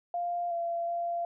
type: tone with pitch steps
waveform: sine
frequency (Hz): 698 / 682 / 688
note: F5 / F5 / F5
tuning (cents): -1 / -41 / -26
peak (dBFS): -29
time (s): 0.14-1.25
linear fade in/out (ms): 2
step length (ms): 370
effects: none